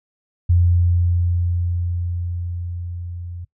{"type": "tone with level ramp", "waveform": "sine", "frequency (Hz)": 87.31, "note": "F2", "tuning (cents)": 0, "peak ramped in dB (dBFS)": [-11, -29], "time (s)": [0.49, 3.45], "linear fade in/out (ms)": 10, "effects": ["noise-tail reverb RT60 0.1 s tail -20 dB re dry"]}